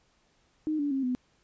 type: tone with pitch steps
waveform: sine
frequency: 309.1 / 288.4 / 269.1 / 251.1 Hz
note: D#4 / D4 / C4 / B3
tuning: -11 / -31 / +49 / +29 cents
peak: -26 dBFS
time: 0.67-1.15 s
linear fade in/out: 0 ms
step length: 120 ms
effects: pink hiss -68 dBFS RMS until 1.43 s + resampled to 16000 Hz